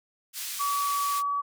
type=band-pass noise; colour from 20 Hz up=white; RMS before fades=-35 dBFS; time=0.33-1.23 s; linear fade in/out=50 ms; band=2000 to 15000 Hz; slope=12 dB/octave
type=tone; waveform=sine; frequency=1140 Hz; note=C#6; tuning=48 cents sharp; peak=-25 dBFS; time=0.59-1.42 s; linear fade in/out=20 ms
effects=none